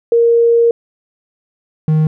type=tone pair in turn; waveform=sine / triangle; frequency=466.8 / 155.78 Hz; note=A#4 / D#3; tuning=+2 / +2 cents; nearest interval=octave + perfect fifth; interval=1900 cents; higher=first; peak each=-7 dBFS; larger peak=neither; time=0.12-0.71 / 1.88-2.07 s; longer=first; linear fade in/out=2 ms; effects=none